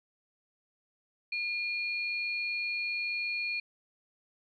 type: tone pair together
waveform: sine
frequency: 2427 / 4332 Hz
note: D#7 / C#8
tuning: -44 / -41 cents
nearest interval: minor seventh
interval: 1003 cents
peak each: -31 / -40 dBFS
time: 1.32-3.6 s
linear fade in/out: 5 ms
effects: none